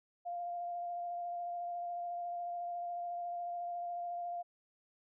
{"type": "tone with vibrato", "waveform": "sine", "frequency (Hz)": 698.5, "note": "F5", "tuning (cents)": 0, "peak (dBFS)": -37, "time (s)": [0.25, 4.43], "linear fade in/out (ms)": 20, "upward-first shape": "square", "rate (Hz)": 14, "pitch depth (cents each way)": 11, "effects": []}